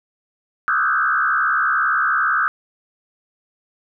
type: tone with frequency modulation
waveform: sine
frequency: 1396.9 Hz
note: F6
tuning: in tune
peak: -15 dBFS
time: 0.68-2.48 s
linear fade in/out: 0 ms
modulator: 68.8 Hz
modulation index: 2.9
effects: none